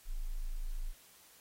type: tone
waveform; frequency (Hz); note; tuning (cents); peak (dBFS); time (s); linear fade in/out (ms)
sine; 27.32; A0; -11; -34; 0.05-0.94; 50
effects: white hiss -61 dBFS RMS until 1.4 s + AAC 48 kbps